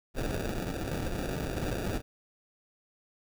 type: noise with sample-and-hold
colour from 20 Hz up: pink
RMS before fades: -33 dBFS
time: 0.14-2.02 s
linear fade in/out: 50 ms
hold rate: 1050 Hz
effects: none